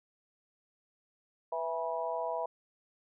harmonic tone with a mistuned harmonic, 164.81 Hz, E3, in tune, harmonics 3 / 4 / 5 / 6, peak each -39 / -35 / -41 / -37 dBFS, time 1.52-2.46 s, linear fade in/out 5 ms, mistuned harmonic 6, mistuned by -27 cents, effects none

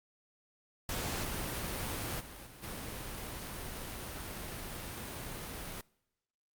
pink noise with level steps, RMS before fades -37 / -48 / -52 / -42 dBFS, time 0.89-5.81 s, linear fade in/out 2 ms, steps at 2.19 / 2.45 / 2.62 s, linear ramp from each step 20 ms, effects noise-tail reverb RT60 0.9 s tail -25 dB re dry + Opus 48 kbps

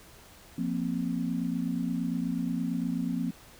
sine chord, F suspended fourth, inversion none, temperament equal, 174.61 / 233.1 / 261.6 Hz, F3 / Bb3 / C4, 0 / 0 / 0 cents, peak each -32 dBFS, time 0.58-3.31 s, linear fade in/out 5 ms, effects pink hiss -53 dBFS RMS until 3.59 s

